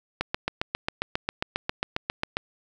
click train, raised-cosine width 0.3 ms, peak -9 dBFS, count 17, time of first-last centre 0.21-2.369 s, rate 7.41 Hz, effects 8-bit

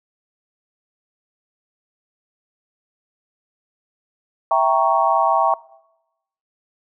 sine chord, E diminished seventh, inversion none, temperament equal, 659.3 / 784 / 932.3 / 1108.7 Hz, E5 / G5 / Bb5 / Db6, 0 / 0 / 0 / 0 cents, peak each -19 dBFS, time 4.51-5.54 s, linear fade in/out 2 ms, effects noise-tail reverb RT60 0.9 s tail -22 dB re dry

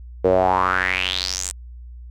sawtooth tone with band-pass filter sweep, 92.5 Hz, F#2, in tune, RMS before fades -20 dBFS, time 0.24-1.52 s, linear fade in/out 10 ms, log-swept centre 460 to 8400 Hz, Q 5.7, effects added 60 Hz sine -35 dBFS peak until 2.1 s

